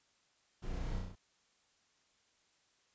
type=noise with echo; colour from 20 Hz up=brown; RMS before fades=-42 dBFS; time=0.62-0.99 s; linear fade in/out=10 ms; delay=33 ms; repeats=5; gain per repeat=-2 dB; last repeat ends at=1.155 s; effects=white hiss -73 dBFS RMS until 2.94 s + resampled to 16000 Hz